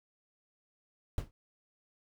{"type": "noise with exponential decay", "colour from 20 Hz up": "brown", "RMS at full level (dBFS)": -29, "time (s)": [1.18, 1.31], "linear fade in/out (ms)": 0, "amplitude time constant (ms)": 28, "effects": []}